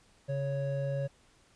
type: tone pair together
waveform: triangle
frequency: 138.6 / 554.4 Hz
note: C#3 / C#5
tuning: 0 / 0 cents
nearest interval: 2 octaves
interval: 2400 cents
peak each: -30 / -32 dBFS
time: 0.28-1.08 s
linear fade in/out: 20 ms
effects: pink hiss -64 dBFS RMS until 1.55 s + resampled to 22050 Hz